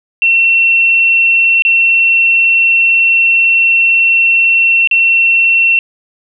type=tone with dropouts; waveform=sine; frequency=2711 Hz; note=E7; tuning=48 cents sharp; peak=-6 dBFS; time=0.22-5.79 s; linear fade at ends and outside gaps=1 ms; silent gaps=1.622-1.65 / 4.874-4.912 s; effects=none